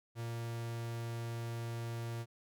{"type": "tone", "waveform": "45% pulse", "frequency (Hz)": 116.54, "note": "A#2", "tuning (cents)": 0, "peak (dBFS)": -38, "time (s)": [0.15, 2.26], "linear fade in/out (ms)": 50, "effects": []}